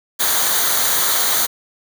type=noise with comb filter; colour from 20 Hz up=white; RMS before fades=-17 dBFS; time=0.19-1.47 s; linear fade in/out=20 ms; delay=0.38 ms; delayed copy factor=-0.65; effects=none